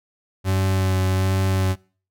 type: tone with vibrato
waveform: 40% pulse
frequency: 94.7 Hz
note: F#2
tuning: 41 cents sharp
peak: -17 dBFS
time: 0.44-1.76 s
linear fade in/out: 50 ms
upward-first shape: sine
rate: 1.3 Hz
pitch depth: 15 cents each way
effects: noise-tail reverb RT60 0.4 s tail -23 dB re dry